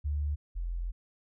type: tone pair in turn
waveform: sine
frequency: 73.42 / 43.02 Hz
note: D2 / F1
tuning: 0 / -25 cents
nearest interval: major sixth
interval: 925 cents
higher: first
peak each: -28 / -31 dBFS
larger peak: first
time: 0.04-0.36 / 0.55-0.92 s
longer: second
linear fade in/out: 20 ms
effects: none